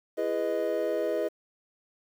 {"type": "chord", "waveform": "triangle", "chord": "E major seventh", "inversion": "none", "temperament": "equal with one note detuned", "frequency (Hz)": [336.2, 415.3, 493.9, 622.3], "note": ["E4", "G#4", "B4", "D#5"], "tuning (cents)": [34, 0, 0, 0], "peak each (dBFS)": [-32, -30, -30, -28], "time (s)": [0.17, 1.29], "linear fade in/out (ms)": 20, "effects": ["9-bit"]}